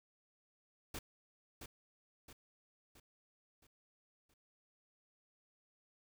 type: noise with echo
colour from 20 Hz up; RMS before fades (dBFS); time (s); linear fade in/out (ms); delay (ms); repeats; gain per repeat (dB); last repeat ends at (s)
pink; -44; 0.94-0.99; 5; 670; 5; -6; 4.34
effects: none